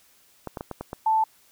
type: clicks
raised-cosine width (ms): 1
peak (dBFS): -18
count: 6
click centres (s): 0.473 / 0.572 / 0.609 / 0.713 / 0.81 / 0.931
type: tone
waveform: sine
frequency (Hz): 880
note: A5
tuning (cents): 0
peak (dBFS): -18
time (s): 1.06-1.24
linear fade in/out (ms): 5
effects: white hiss -59 dBFS RMS until 1.51 s